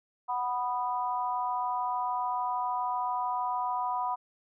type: harmonic tone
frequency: 246.9 Hz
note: B3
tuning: in tune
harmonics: 3 / 4 / 5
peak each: -33 / -30 / -38 dBFS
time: 0.28-4.16 s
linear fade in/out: 20 ms
effects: none